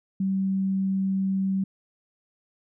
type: tone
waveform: sine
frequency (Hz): 192.3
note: G3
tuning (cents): -33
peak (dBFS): -22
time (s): 0.2-1.64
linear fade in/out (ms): 5
effects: none